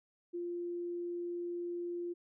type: tone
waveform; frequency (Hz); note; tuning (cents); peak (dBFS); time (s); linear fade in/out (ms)
sine; 348.1; F4; -6; -36; 0.33-2.14; 20
effects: none